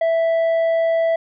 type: tone with tanh clipping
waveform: sine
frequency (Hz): 659.3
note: E5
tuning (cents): 0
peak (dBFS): -16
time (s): 0.01-1.16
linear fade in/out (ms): 5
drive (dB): 5
effects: none